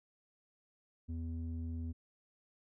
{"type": "tone with low-pass filter", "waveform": "square", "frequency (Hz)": 81.8, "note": "E2", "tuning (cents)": -13, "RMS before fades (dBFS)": -40, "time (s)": [1.08, 1.93], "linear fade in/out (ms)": 20, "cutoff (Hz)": 200, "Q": 3.9, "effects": []}